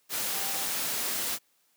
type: tone in noise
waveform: sine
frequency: 784 Hz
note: G5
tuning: in tune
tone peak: -42 dBFS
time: 0.32-0.67 s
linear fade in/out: 50 ms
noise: white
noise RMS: -31 dBFS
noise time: 0.09-1.39 s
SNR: -14 dB
effects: white hiss -69 dBFS RMS until 1.76 s + high-pass 150 Hz 12 dB/octave